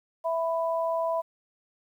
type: tone pair together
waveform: sine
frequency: 659 / 992.5 Hz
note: E5 / B5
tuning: -1 / +8 cents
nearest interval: perfect fifth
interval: 709 cents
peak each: -26 / -30 dBFS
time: 0.24-1.22 s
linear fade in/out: 20 ms
effects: 10-bit